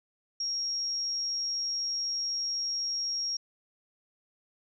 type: tone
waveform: sine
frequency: 5588 Hz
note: F8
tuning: in tune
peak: -29 dBFS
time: 0.4-3.37 s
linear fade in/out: 5 ms
effects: none